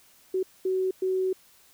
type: tone bursts at uneven times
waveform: sine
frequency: 375.1 Hz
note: F#4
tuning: 24 cents sharp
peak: -23 dBFS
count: 3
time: 0.34-0.43 / 0.65-0.91 / 1.02-1.33 s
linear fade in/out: 5 ms
effects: white hiss -58 dBFS RMS until 1.73 s